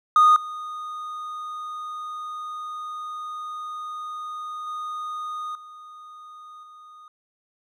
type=tone with level steps; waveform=triangle; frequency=1234 Hz; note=D#6; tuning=15 cents flat; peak=-9 / -29 / -27 / -39 / -42 dBFS; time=0.16-7.08 s; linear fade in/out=2 ms; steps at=0.36 / 4.67 / 5.55 / 6.63 s; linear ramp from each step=2 ms; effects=tanh soft clip ceiling -7 dBFS